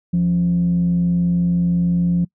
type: tone with frequency modulation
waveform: sine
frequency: 174.61 Hz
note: F3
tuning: in tune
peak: -13 dBFS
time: 0.13-2.25 s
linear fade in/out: 10 ms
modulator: 101 Hz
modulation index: 0.23
effects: noise-tail reverb RT60 0.1 s tail -25 dB re dry + tanh soft clip ceiling -10 dBFS